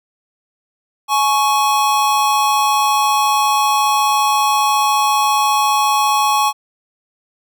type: tone pair together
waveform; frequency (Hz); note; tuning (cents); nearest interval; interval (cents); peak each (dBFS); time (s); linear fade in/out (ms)
square; 843.3 / 1108.7; G#5 / C#6; +26 / 0; perfect fourth; 474; -16; 1.08-6.53; 50
effects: none